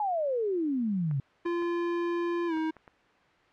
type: exponential sweep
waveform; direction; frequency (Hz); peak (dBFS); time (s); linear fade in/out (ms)
sine; down; 863 to 130.5; -26; 0-1.2; 2
type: clicks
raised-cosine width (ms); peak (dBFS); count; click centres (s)
0.5; -33; 6; 1.112 / 1.46 / 1.623 / 2.572 / 2.767 / 2.878
type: tone with pitch glide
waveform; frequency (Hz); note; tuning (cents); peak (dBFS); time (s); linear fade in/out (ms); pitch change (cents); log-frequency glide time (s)
square; 344.1 to 317.4; F4 to D#4; -26 to +35; -28; 1.45-2.71; 10; -139; 2.47-2.54
effects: white hiss -61 dBFS RMS until 3.52 s + low-pass 2000 Hz 12 dB/octave